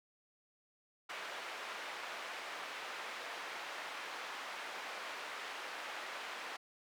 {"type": "band-pass noise", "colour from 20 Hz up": "white", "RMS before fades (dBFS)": -45, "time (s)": [1.09, 6.57], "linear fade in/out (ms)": 10, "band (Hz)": [550, 2200], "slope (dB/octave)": 12, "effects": []}